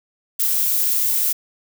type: noise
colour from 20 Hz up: violet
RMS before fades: -19 dBFS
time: 0.39-1.33 s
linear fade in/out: 10 ms
effects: none